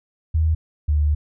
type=tone pair in turn; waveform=sine; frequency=79.5 / 74.52 Hz; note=D#2 / D2; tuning=+38 / +26 cents; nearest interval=minor second; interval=112 cents; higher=first; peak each=-15 dBFS; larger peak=neither; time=0.34-0.55 / 0.88-1.15 s; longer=second; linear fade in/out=10 ms; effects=none